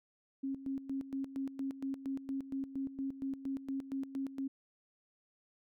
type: tone with tremolo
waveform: sine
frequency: 270.7 Hz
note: C#4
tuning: 41 cents flat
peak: -34 dBFS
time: 0.43-4.48 s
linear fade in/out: 10 ms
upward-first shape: square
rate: 4.3 Hz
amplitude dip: 75%
effects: none